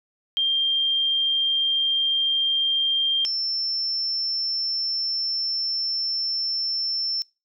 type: tone pair in turn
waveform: sine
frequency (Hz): 3187 / 5360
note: G7 / E8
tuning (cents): +28 / +28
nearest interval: major sixth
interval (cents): 900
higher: second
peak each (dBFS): -19 / -22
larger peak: first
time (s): 0.37-3.25 / 3.25-7.22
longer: second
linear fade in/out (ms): 0
effects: noise-tail reverb RT60 0.3 s tail -25 dB re dry